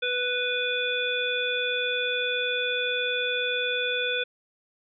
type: harmonic tone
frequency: 494.7 Hz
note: B4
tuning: 3 cents sharp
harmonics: 1 / 3 / 5 / 7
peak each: -30 / -30 / -30 / -30 dBFS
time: 0.02-4.24 s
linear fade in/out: 10 ms
effects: none